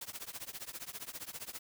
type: noise with tremolo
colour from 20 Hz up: white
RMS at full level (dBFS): -41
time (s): 0.01-1.59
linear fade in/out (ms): 5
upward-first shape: triangle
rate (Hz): 15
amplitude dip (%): 100
effects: none